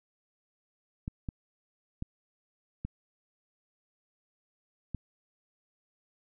clicks, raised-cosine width 5 ms, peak -22 dBFS, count 5, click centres 1.079 / 1.288 / 2.024 / 2.85 / 4.947 s, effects none

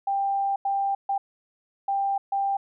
sine tone bursts at uneven times, 791 Hz, G5, 15 cents sharp, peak -22 dBFS, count 5, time 0.07-0.56 / 0.65-0.95 / 1.09-1.18 / 1.88-2.18 / 2.32-2.57 s, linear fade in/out 5 ms, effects none

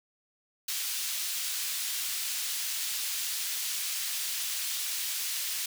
pink high-pass noise, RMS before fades -33 dBFS, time 0.68-5.66 s, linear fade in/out 5 ms, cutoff 3300 Hz, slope 12 dB/octave, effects none

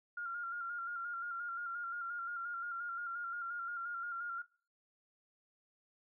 sine tone with vibrato, 1396.9 Hz, F6, in tune, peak -38 dBFS, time 0.17-4.42 s, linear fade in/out 5 ms, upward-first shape square, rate 5.7 Hz, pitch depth 32 cents each way, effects noise-tail reverb RT60 0.4 s tail -21 dB re dry

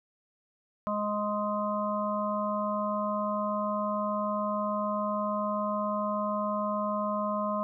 harmonic tone, 208.3 Hz, G#3, 5 cents sharp, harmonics 1 / 3 / 5 / 6, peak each -33 / -32 / -32 / -37 dBFS, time 0.87-7.63 s, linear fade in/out 0 ms, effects none

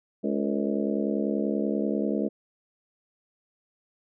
harmonic tone with a mistuned harmonic, 70.3 Hz, C#2, 25 cents sharp, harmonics 3 / 4 / 5 / 6 / 7 / 8 / 9, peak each -28 / -30 / -32 / -34 / -35 / -36 / -37 dBFS, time 0.23-2.29 s, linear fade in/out 20 ms, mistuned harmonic 6, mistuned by +100 cents, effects none

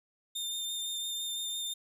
sawtooth tone with vibrato, 3619 Hz, A7, 48 cents sharp, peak -31 dBFS, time 0.35-1.74 s, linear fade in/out 10 ms, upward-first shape sine, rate 5.9 Hz, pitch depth 13 cents each way, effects none

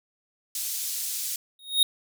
white band-pass noise, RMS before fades -31 dBFS, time 0.55-1.36 s, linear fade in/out 2 ms, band 4600 to 15000 Hz, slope 12 dB/octave
square tone with exponential growth, 3738 Hz, A#7, 4 cents sharp, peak -14 dBFS, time 1.59-1.83 s, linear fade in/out 2 ms, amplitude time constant 51 ms
effects none

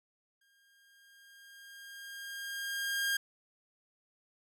sawtooth tone with exponential growth, 1613 Hz, G6, 49 cents sharp, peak -25 dBFS, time 0.41-3.17 s, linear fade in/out 5 ms, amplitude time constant 600 ms, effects none

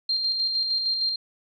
sine tone with tremolo, 4186 Hz, C8, in tune, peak -21 dBFS, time 0.09-1.16 s, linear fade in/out 5 ms, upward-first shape square, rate 6.5 Hz, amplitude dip 35%, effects none

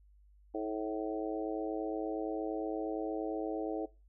harmonic tone with a mistuned harmonic, 108.6 Hz, A2, 22 cents flat, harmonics 3 / 4 / 5 / 6 / 7, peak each -37 / -39 / -41 / -43 / -44 dBFS, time 0.54-3.86 s, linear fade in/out 10 ms, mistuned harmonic 3, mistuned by -22 cents, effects noise-tail reverb RT60 0.3 s tail -22 dB re dry + added 50 Hz sine -59 dBFS peak until 4.08 s

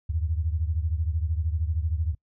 sine beating tone pair, 77.1 / 90.1 Hz, D#2 / F#2, -15 / -45 cents, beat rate 13 Hz, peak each -25 / -29 dBFS, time 0.09-2.15 s, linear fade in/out 10 ms, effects noise-tail reverb RT60 0.1 s tail -25 dB re dry

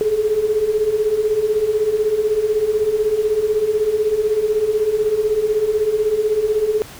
sine beating tone pair, 415.3 / 431.3 Hz, G#4 / A4, 0 / -35 cents, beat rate 16 Hz, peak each -21 / -16 dBFS, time 0.01-6.82 s, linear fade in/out 0 ms, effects pink hiss -38 dBFS RMS until 6.99 s

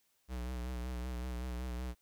square tone with vibrato, 61.74 Hz, B1, in tune, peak -38 dBFS, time 0.28-1.95 s, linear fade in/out 50 ms, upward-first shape sine, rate 5.3 Hz, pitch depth 55 cents each way, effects white hiss -75 dBFS RMS until 2.01 s

